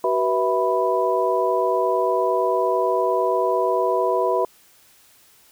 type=tone cluster; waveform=sine; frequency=379.8 / 488.6 / 655 / 989 Hz; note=F#4 / B4 / E5 / B5; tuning=+45 / -19 / -11 / +2 cents; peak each=-23 dBFS; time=0.04-4.45 s; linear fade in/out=2 ms; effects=white hiss -54 dBFS RMS until 5.51 s